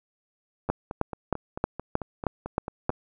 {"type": "two click trains", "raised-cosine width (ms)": 1, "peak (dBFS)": [-9, -19], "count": [8, 11], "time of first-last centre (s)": [[0.7, 2.894], [0.69, 2.902]], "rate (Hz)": [3.19, 4.52], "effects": []}